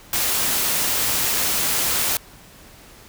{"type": "noise", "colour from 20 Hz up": "white", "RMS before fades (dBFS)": -21, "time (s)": [0.13, 2.17], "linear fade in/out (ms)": 2, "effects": ["pink hiss -46 dBFS RMS until 3.08 s"]}